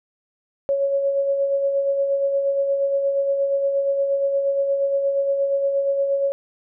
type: tone with tremolo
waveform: sine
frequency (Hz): 554.4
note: C#5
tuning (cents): 0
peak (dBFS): -16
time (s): 0.69-6.32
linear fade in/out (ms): 0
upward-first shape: sine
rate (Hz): 8.5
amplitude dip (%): 40
effects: none